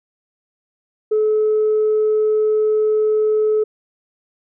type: tone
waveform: sine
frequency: 429.9 Hz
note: A4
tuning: 40 cents flat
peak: -12 dBFS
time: 1.11-3.64 s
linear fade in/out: 10 ms
effects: tanh soft clip ceiling -10 dBFS